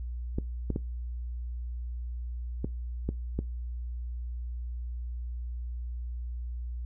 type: clicks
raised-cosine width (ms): 3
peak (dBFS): -17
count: 6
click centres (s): 0.385 / 0.703 / 0.761 / 2.645 / 3.09 / 3.39
effects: noise-tail reverb RT60 0.2 s tail -21 dB re dry + added 60 Hz sine -33 dBFS peak until 6.85 s